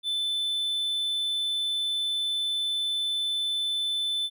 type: tone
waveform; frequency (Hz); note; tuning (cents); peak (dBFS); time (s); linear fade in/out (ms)
triangle; 3520; A7; 0; -24; 0.03-4.3; 50
effects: none